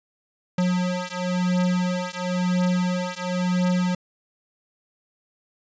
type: beating tone pair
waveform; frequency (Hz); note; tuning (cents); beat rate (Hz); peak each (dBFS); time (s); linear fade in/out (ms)
square; 180 / 180.97; F#3 / F#3; -47 / -38; 0.97; -25; 0.58-3.95; 5
effects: resampled to 16000 Hz